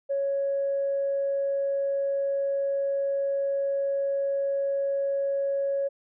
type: tone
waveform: sine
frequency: 554.4 Hz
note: C#5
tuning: in tune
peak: -23 dBFS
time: 0.09-5.89 s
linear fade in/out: 20 ms
effects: tanh soft clip ceiling -19 dBFS